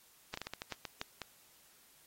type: slowing click train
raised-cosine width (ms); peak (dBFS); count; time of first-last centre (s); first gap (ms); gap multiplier
0.2; -22; 10; 0.34-1.217; 34; 1.25
effects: white hiss -64 dBFS RMS until 2.06 s + AAC 48 kbps